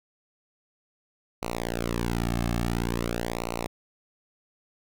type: tone with flanger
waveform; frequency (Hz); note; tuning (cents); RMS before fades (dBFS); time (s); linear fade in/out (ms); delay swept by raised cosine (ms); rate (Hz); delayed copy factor
sawtooth; 58.27; A#1; 0; -29; 1.42-3.67; 5; 0.59 to 2.09; 0.48; -1
effects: none